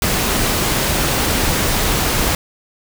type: noise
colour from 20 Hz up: pink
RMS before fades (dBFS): -17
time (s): 0.02-2.35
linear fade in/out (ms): 2
effects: none